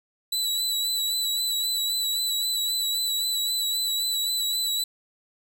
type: tone with vibrato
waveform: sawtooth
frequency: 3951 Hz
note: B7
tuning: in tune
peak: -21 dBFS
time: 0.32-4.84 s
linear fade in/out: 5 ms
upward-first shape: sine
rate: 3.8 Hz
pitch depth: 31 cents each way
effects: none